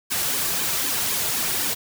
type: noise with flanger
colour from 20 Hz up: white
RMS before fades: -24 dBFS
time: 0.1-1.75 s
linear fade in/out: 20 ms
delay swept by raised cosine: 1.4 to 4 ms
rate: 3.9 Hz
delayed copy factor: -0.75
effects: none